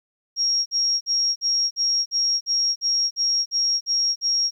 sine tone bursts, 5588 Hz, F8, in tune, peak -18 dBFS, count 12, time 0.36-4.51 s, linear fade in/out 50 ms, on 300 ms, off 50 ms, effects 10-bit

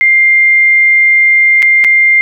sine tone with dropouts, 2100 Hz, C7, 6 cents sharp, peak -4 dBFS, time 0.01-2.21 s, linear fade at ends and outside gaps 0 ms, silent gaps 1.622-1.627 / 1.841-1.846 s, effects none

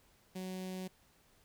sawtooth tone with notch filter, 185.9 Hz, F#3, 8 cents sharp, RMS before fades -42 dBFS, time 0.35-0.88 s, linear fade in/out 10 ms, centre 1300 Hz, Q 1, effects pink hiss -68 dBFS RMS until 1.44 s

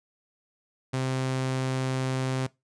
sawtooth tone, 130.81 Hz, C3, in tune, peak -22 dBFS, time 0.93-2.47 s, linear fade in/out 10 ms, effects noise-tail reverb RT60 0.2 s tail -20 dB re dry + resampled to 22050 Hz

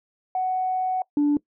sine tone pair in turn, 744 / 291.9 Hz, F#5 / D4, +9 / -10 cents, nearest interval octave + major third, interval 1619 cents, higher first, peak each -21 / -15 dBFS, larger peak second, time 0.35-1.02 / 1.17-1.37 s, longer first, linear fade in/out 2 ms, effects noise-tail reverb RT60 0.1 s tail -22 dB re dry + tanh soft clip ceiling -15 dBFS

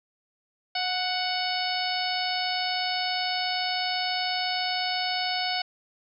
harmonic tone with a mistuned harmonic, 741 Hz, F#5, 2 cents sharp, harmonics 1 / 2 / 3 / 4 / 5 / 6 / 7, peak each -30 / -36 / -34 / -34 / -36 / -32 / -35 dBFS, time 0.75-5.62 s, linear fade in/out 5 ms, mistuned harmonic 1, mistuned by -23 cents, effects none

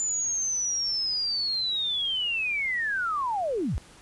sine linear sweep, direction down, 7090 to 36.07 Hz, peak -25 dBFS, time 0-3.78 s, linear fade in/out 0 ms, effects pink hiss -52 dBFS RMS until 4.01 s + resampled to 24000 Hz

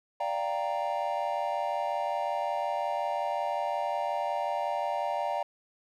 triangle chord, G minor seventh, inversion second, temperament equal, 587.3 / 698.5 / 784 / 932.3 Hz, D5 / F5 / G5 / Bb5, 0 / 0 / 0 / 0 cents, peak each -32 dBFS, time 0.2-5.43 s, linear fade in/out 5 ms, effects none

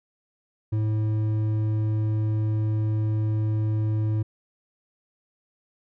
triangle tone with hard clipping, 108 Hz, A2, 32 cents flat, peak -23 dBFS, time 0.72-4.23 s, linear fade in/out 10 ms, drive 10 dB, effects none

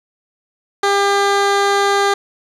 15% pulse tone, 400.2 Hz, G4, 36 cents sharp, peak -6 dBFS, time 0.83-2.14 s, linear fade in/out 5 ms, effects low-pass 7000 Hz 12 dB/octave + 8-bit

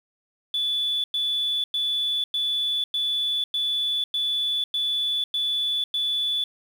sine tone bursts, 3461 Hz, A7, 29 cents flat, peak -21 dBFS, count 10, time 0.54-6.44 s, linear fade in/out 2 ms, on 500 ms, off 100 ms, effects tanh soft clip ceiling -18 dBFS + 8-bit

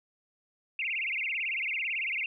sine tone with vibrato, 2400 Hz, D7, 37 cents sharp, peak -29 dBFS, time 0.79-2.26 s, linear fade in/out 2 ms, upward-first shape sine, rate 18 Hz, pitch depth 260 cents each way, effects none

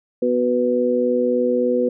harmonic tone, 123.47 Hz, B2, in tune, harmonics 2 / 3 / 4, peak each -21 / -23 / -18 dBFS, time 0.22-1.89 s, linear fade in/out 5 ms, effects none

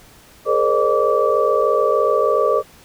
sine tone cluster, 419.1 / 465.9 / 529 / 603 / 1156 Hz, G#4 / A#4 / C5 / D5 / D6, +16 / -1 / +19 / +46 / -28 cents, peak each -20 dBFS, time 0.45-2.63 s, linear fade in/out 50 ms, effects pink hiss -47 dBFS RMS until 2.84 s

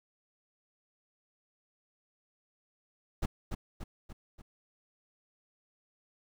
brown noise with echo, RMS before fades -30 dBFS, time 3.22-3.26 s, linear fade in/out 10 ms, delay 290 ms, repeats 4, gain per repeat -5 dB, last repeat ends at 4.42 s, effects none

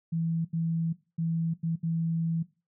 sine tone bursts at uneven times, 164.8 Hz, E3, in tune, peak -26 dBFS, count 5, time 0.12-0.45 / 0.53-0.93 / 1.18-1.54 / 1.63-1.76 / 1.83-2.43 s, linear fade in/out 10 ms, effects noise-tail reverb RT60 0.3 s tail -18 dB re dry

